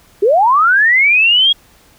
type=linear sweep; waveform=sine; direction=up; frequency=370 to 3322 Hz; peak=-7 dBFS; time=0.22-1.53 s; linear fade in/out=10 ms; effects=pink hiss -48 dBFS RMS until 1.98 s